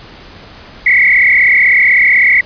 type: tone with frequency modulation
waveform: sine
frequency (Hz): 2094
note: C7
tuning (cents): +1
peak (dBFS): -5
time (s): 0.86-2.41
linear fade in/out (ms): 5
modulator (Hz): 36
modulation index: 4.1
effects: pink hiss -35 dBFS RMS until 2.45 s + resampled to 11025 Hz